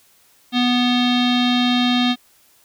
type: tone with low-pass filter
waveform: square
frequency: 246.2 Hz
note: B3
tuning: 5 cents flat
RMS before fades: -17 dBFS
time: 0.52-2.16 s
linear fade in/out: 50 ms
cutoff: 3600 Hz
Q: 6.7
effects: white hiss -55 dBFS RMS until 2.64 s